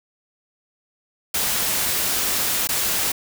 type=noise with dropouts; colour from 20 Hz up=white; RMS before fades=-22 dBFS; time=1.34-3.12 s; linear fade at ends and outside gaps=5 ms; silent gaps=2.674-2.689 s; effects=none

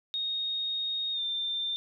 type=tone with pitch glide; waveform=sine; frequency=3725 to 3584 Hz; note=A#7 to A7; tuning=-2 to +31 cents; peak=-29 dBFS; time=0.14-1.76 s; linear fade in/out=0 ms; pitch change=-67 cents; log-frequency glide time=1.13-1.21 s; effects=none

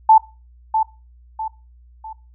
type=tone with echo; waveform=sine; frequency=880 Hz; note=A5; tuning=in tune; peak=-6 dBFS; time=0.09-0.18 s; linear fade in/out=5 ms; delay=650 ms; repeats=3; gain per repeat=-8 dB; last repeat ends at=2.13 s; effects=noise-tail reverb RT60 0.3 s tail -21 dB re dry + added 60 Hz sine -45 dBFS peak until 2.34 s

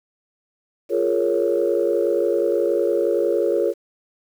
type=chord; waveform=sine; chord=Bb minor seventh; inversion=second; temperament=equal; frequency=349.2 / 415.3 / 466.2 / 554.4 Hz; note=F4 / Ab4 / Bb4 / Db5; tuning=0 / 0 / 0 / 0 cents; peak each=-22 dBFS; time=0.89-3.74 s; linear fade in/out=50 ms; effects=tanh soft clip ceiling -8 dBFS + 8-bit

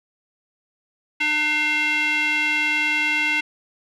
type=tone with band-pass filter; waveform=square; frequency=301.6 Hz; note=D4; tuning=46 cents sharp; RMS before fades=-21 dBFS; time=1.2-3.41 s; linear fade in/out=10 ms; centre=2400 Hz; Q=9.4; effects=none

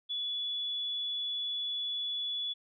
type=tone; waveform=sine; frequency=3422 Hz; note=A7; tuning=49 cents flat; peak=-32 dBFS; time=0.09-2.54 s; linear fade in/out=20 ms; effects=none

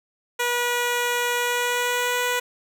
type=tone with pitch glide; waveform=10% pulse; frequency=484.2 to 491.2 Hz; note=B4 to B4; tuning=-34 to -9 cents; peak=-13 dBFS; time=0.39-2.4 s; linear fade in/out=10 ms; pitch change=+25 cents; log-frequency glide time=1.37-2.21 s; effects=none

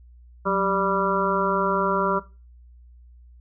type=harmonic tone with a mistuned harmonic; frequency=196 Hz; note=G3; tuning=in tune; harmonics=1 / 2 / 3 / 5 / 6 / 7; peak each=-27 / -27 / -27 / -27 / -27 / -27 dBFS; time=0.45-2.2 s; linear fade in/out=20 ms; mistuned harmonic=1; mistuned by=-100 cents; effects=noise-tail reverb RT60 0.3 s tail -18 dB re dry + added 60 Hz sine -46 dBFS peak until 3.4 s

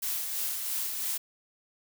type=noise with tremolo; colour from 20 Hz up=blue; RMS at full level=-31 dBFS; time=0.02-1.18 s; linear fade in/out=10 ms; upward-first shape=sine; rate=3 Hz; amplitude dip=35%; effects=none

